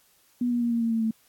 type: tone with pitch steps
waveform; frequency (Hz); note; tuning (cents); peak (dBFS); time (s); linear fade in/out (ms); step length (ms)
sine; 244.1 / 240.3 / 236.6 / 232.9 / 229.3 / 225.8 / 222.3; B3 / B3 / A#3 / A#3 / A#3 / A3 / A3; -20 / -47 / +26 / -1 / -28 / +45 / +18; -22; 0.41-1.11; 5; 100
effects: white hiss -62 dBFS RMS until 1.28 s + AAC 64 kbps